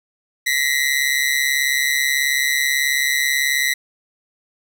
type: ring-modulated tone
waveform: sawtooth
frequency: 1975.5 Hz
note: B6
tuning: in tune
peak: -10 dBFS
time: 0.46-3.74 s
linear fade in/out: 10 ms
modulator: 69.2 Hz
effects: none